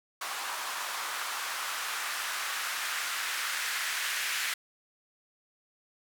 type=noise with band-pass filter sweep; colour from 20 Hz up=blue; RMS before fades=-34 dBFS; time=0.21-4.54 s; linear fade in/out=5 ms; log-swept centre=1000 to 1800 Hz; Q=1.7; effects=none